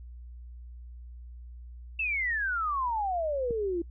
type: exponential sweep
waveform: sine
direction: down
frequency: 2697 to 329.6 Hz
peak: -27 dBFS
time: 1.99-3.82 s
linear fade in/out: 5 ms
type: click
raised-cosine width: 3 ms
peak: -24 dBFS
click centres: 3.508 s
effects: noise-tail reverb RT60 0.1 s tail -24 dB re dry + added 60 Hz sine -42 dBFS peak until 3.9 s